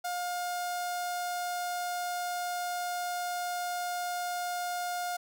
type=tone with notch filter; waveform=sawtooth; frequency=711 Hz; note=F5; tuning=31 cents sharp; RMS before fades=-34 dBFS; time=0.04-5.17 s; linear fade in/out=10 ms; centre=2500 Hz; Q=1.4; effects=none